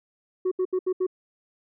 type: tone bursts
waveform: sine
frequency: 370 Hz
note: F#4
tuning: in tune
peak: -19 dBFS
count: 5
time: 0.45-1.067 s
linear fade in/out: 10 ms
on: 65 ms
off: 73 ms
effects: tanh soft clip ceiling -20 dBFS